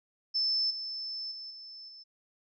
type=tone with level steps; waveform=sine; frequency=5274 Hz; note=E8; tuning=in tune; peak=-26 / -35 / -40 / -44 / -47 dBFS; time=0.34-2.04 s; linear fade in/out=20 ms; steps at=0.7 / 1.31 / 1.5 / 1.88 s; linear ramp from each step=10 ms; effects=none